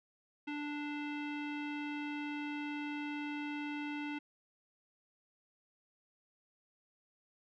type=tone with low-pass filter; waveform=square; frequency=293.7 Hz; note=D4; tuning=in tune; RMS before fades=-40 dBFS; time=0.47-4.19 s; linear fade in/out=10 ms; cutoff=2600 Hz; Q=3.1; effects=none